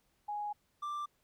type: tone pair in turn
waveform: sine / triangle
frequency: 830.6 / 1179.1 Hz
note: G#5 / D6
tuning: 0 / +7 cents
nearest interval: tritone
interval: 607 cents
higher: second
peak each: -35 / -34 dBFS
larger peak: second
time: 0.28-0.53 / 0.82-1.06 s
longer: first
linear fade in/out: 10 ms
effects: pink hiss -75 dBFS RMS until 1.23 s